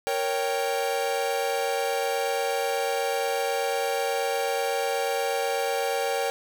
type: chord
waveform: 45% pulse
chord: G diminished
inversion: first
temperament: equal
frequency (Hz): 466.2 / 554.4 / 784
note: Bb4 / Db5 / G5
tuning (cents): 0 / 0 / 0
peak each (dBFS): -29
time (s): 0.07-6.3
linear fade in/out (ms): 0
effects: none